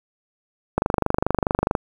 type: click train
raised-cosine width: 1 ms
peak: -4 dBFS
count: 25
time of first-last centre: 0.78-1.752 s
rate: 24.7 Hz
effects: 7-bit